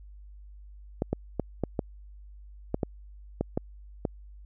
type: clicks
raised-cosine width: 2 ms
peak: -13 dBFS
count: 10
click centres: 1.021 / 1.13 / 1.397 / 1.637 / 1.792 / 2.744 / 2.832 / 3.41 / 3.575 / 4.052 s
effects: added 50 Hz sine -45 dBFS peak until 4.45 s